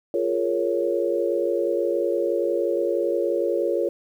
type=chord; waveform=sine; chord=Bb minor seventh; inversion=second; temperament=equal; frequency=349.2 / 415.3 / 466.2 / 554.4 Hz; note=F4 / Ab4 / Bb4 / Db5; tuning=0 / 0 / 0 / 0 cents; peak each=-25 / -28 / -26 / -25 dBFS; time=0.14-3.89 s; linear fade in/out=2 ms; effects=9-bit